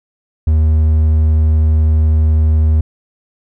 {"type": "tone", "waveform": "triangle", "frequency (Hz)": 78, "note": "D#2", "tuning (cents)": 5, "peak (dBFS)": -6, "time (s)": [0.47, 2.81], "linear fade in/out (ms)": 5, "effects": []}